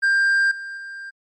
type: tone with level steps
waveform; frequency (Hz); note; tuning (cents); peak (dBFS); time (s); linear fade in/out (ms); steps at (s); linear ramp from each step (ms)
triangle; 1591; G6; +25; -13 / -28 / -30; 0.02-1.11; 20; 0.51 / 0.77; 5
effects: MP3 48 kbps